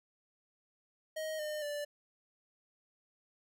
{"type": "tone with pitch steps", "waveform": "square", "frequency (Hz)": [628, 606.6, 585.9], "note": ["D#5", "D#5", "D5"], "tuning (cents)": [16, -44, -4], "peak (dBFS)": -37, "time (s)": [1.16, 1.85], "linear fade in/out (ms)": 10, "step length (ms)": 230, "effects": []}